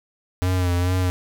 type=tone with vibrato; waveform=square; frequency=90 Hz; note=F#2; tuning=47 cents flat; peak=-19 dBFS; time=0.42-1.1 s; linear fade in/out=0 ms; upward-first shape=sine; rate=2.3 Hz; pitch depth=45 cents each way; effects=none